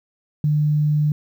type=tone; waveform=sine; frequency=150 Hz; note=D3; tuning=37 cents sharp; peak=-15 dBFS; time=0.44-1.12 s; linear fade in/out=2 ms; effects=9-bit